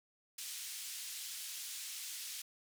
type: band-pass noise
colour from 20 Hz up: white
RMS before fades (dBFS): -45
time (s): 0.38-2.42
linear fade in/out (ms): 5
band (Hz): 2800 to 10000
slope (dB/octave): 12
effects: none